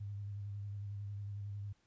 sine tone with vibrato, 101.3 Hz, G#2, 43 cents flat, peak -40 dBFS, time 0-1.73 s, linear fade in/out 10 ms, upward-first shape square, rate 11 Hz, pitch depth 24 cents each way, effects pink hiss -75 dBFS RMS until 1.86 s + resampled to 16000 Hz

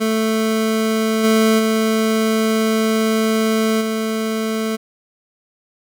25% pulse tone with level steps, 220.6 Hz, A3, 5 cents sharp, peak -12 / -8 / -11 / -15 dBFS, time 0-4.77 s, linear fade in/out 20 ms, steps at 1.23 / 1.58 / 3.8 s, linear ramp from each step 20 ms, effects none

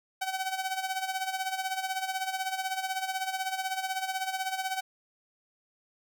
sawtooth tone with tremolo, 760 Hz, F#5, 46 cents sharp, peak -24 dBFS, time 0.21-4.81 s, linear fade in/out 10 ms, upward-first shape sine, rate 16 Hz, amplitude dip 70%, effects none

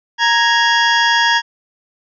25% pulse tone pair together, 932.3 / 1661.2 Hz, A#5 / G#6, 0 / 0 cents, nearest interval minor seventh, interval 1000 cents, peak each -10 dBFS, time 0.18-1.42 s, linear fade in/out 50 ms, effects resampled to 16000 Hz

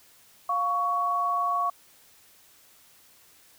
sine tone pair together, 704 / 1118.2 Hz, F5 / C#6, +14 / +15 cents, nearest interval minor sixth, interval 801 cents, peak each -30 / -24 dBFS, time 0.49-1.7 s, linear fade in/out 5 ms, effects white hiss -57 dBFS RMS until 3.58 s

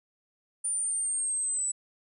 sine exponential sweep, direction down, 9290 to 7902 Hz, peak -27 dBFS, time 0.64-1.72 s, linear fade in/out 10 ms, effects none

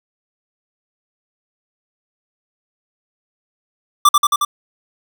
square tone with echo, 1174.7 Hz, D6, in tune, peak -7 dBFS, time 4.05-4.09 s, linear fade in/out 5 ms, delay 90 ms, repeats 4, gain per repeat -2 dB, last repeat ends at 4.45 s, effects none

